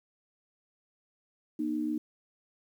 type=tone pair together; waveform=sine; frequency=238.2 / 305.7 Hz; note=A#3 / D#4; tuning=+38 / -30 cents; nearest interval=major third; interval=432 cents; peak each=-34 / -30 dBFS; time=1.59-1.98 s; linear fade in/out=5 ms; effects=10-bit